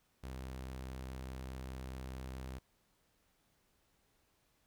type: tone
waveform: sawtooth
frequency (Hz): 64.8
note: C2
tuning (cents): -16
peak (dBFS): -39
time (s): 0.23-2.59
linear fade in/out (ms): 10
effects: pink hiss -75 dBFS RMS until 4.66 s